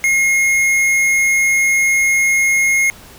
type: tone with tanh clipping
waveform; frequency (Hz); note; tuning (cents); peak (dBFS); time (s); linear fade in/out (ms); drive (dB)
sine; 2150; C7; +47; -13; 0.04-2.9; 0; 15
effects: pink hiss -40 dBFS RMS until 3.18 s